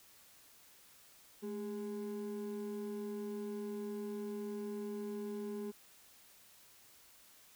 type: ring-modulated tone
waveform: triangle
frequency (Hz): 311.1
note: D#4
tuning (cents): 0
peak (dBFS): -34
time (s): 1.42-5.72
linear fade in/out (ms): 20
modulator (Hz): 96.9
effects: white hiss -62 dBFS RMS until 7.55 s